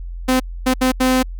sawtooth tone bursts at uneven times, 257.2 Hz, C4, 30 cents flat, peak -9 dBFS, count 4, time 0.28-0.4 / 0.66-0.74 / 0.81-0.92 / 1-1.23 s, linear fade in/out 10 ms, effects added 43 Hz sine -26 dBFS peak until 1.39 s

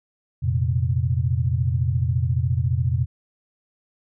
sine chord, F suspended fourth, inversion none, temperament equal, 87.31 / 116.54 / 130.81 Hz, F2 / Bb2 / C3, 0 / 0 / 0 cents, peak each -23 dBFS, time 0.42-3.06 s, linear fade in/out 20 ms, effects none

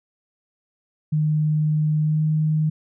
sine tone with pitch glide, 153.1 to 154.97 Hz, D#3 to D#3, -28 to -7 cents, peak -17 dBFS, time 1.12-2.7 s, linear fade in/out 10 ms, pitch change +21 cents, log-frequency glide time 2.01-2.22 s, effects none

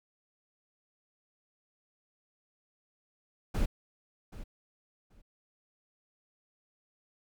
brown noise with echo, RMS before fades -28 dBFS, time 3.54-3.66 s, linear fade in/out 10 ms, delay 780 ms, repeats 2, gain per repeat -15 dB, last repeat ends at 5.22 s, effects none

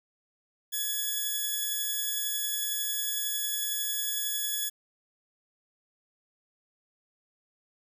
5% pulse tone pair together, 1700 / 3389 Hz, G#6 / G#7, +40 / +34 cents, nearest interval octave, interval 1194 cents, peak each -26 / -22 dBFS, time 0.72-4.7 s, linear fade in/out 20 ms, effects none

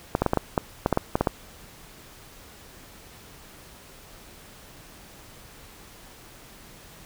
clicks, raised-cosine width 1 ms, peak -6 dBFS, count 12, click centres 0.151 / 0.22 / 0.263 / 0.334 / 0.373 / 0.578 / 0.861 / 0.927 / 0.974 / 1.155 / 1.21 / 1.272 s, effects pink hiss -48 dBFS RMS until 7.05 s

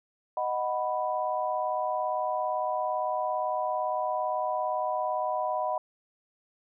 sine chord, B major, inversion first, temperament equal, 622.3 / 740 / 987.8 Hz, D#5 / F#5 / B5, 0 / 0 / 0 cents, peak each -31 dBFS, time 0.37-5.78 s, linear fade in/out 2 ms, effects none

